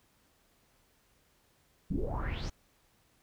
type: noise with low-pass filter sweep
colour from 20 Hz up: brown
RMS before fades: -34 dBFS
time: 1.9-2.5 s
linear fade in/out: 10 ms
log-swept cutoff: 210 to 6700 Hz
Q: 7.3
effects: pink hiss -69 dBFS RMS until 3.22 s